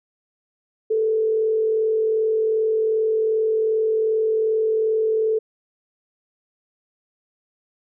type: tone with frequency modulation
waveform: sine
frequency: 440 Hz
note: A4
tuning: in tune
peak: -17 dBFS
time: 0.9-5.39 s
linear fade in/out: 10 ms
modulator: 42.6 Hz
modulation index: 0.3
effects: none